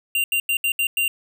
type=tone bursts at uneven times; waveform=square; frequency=2778 Hz; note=F7; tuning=10 cents flat; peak=-19 dBFS; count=6; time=0.15-0.24 / 0.32-0.4 / 0.49-0.57 / 0.64-0.72 / 0.79-0.87 / 0.97-1.08 s; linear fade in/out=2 ms; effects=none